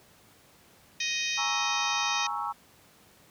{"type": "harmonic tone", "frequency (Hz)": 624, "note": "D#5", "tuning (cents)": 5, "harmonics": [3, 4, 5, 6, 7, 8, 9, 10], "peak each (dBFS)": [-37, -32, -38, -34, -43, -40, -37, -39], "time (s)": [1, 2.27], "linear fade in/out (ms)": 5}
{"type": "chord", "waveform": "sine", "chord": "A# half-diminished seventh", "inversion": "third", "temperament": "equal", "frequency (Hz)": [830.6, 932.3, 1108.7, 1318.5], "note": ["G#5", "A#5", "C#6", "E6"], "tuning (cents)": [0, 0, 0, 0], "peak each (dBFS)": -35, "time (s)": [1.37, 2.53], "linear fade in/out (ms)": 20}
{"effects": ["pink hiss -58 dBFS RMS until 3.3 s", "high-pass 80 Hz 12 dB/octave"]}